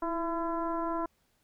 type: tone with frequency modulation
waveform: sine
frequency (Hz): 670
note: E5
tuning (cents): +28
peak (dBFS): -29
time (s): 0.02-1.06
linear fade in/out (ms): 5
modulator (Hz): 341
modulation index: 1.6
effects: pink hiss -72 dBFS RMS until 1.43 s